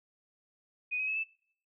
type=tone with pitch steps; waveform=sine; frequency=2487 / 2535 / 2584 / 2633 Hz; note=D#7 / D#7 / E7 / E7; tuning=-1 / +32 / -35 / -3 cents; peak=-30 dBFS; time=0.91-1.242 s; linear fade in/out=20 ms; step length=83 ms; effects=noise-tail reverb RT60 0.6 s tail -24 dB re dry